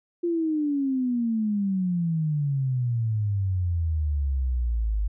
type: exponential sweep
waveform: sine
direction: down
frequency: 349.5 to 50.1 Hz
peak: -22 dBFS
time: 0.23-5.08 s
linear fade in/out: 10 ms
effects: none